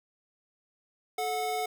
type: tone pair together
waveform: square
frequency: 434.1 / 730 Hz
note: A4 / F#5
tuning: -23 / -24 cents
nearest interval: major sixth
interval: 899 cents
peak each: -35 / -31 dBFS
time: 1.18-1.66 s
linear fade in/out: 5 ms
effects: none